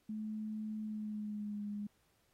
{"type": "tone with pitch glide", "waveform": "sine", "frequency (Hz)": [215.4, 206.3], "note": ["A3", "G#3"], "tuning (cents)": [-37, -11], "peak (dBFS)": -38, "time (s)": [0.09, 1.87], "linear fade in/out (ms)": 5, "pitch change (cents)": -74, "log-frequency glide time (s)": [0.81, 1.63], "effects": ["pink hiss -75 dBFS RMS until 2.33 s", "AAC 48 kbps"]}